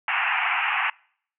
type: band-pass noise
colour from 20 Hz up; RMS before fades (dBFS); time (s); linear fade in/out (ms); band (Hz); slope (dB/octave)
white; -24; 0.08-0.9; 2; 740 to 2800; 96
effects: noise-tail reverb RT60 0.6 s tail -26 dB re dry